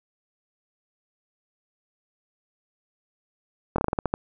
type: slowing click train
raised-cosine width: 1 ms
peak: -9 dBFS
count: 9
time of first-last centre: 3.76-4.139 s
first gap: 23 ms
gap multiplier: 1.2
effects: none